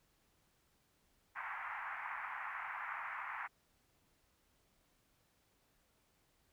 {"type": "band-pass noise", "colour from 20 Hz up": "pink", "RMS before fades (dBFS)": -44, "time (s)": [1.35, 3.48], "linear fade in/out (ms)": 20, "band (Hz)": [840, 2200], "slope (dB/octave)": 48, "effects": ["pink hiss -75 dBFS RMS until 6.52 s"]}